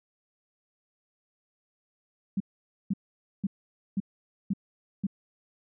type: tone bursts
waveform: sine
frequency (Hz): 196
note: G3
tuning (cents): 0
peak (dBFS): -24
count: 6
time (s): 2.37-5.068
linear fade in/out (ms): 5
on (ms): 33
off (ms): 500
effects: none